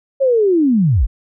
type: linear sweep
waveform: sine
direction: down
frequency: 554.4 to 34.46 Hz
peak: -10 dBFS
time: 0.2-1.07 s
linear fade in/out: 20 ms
effects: none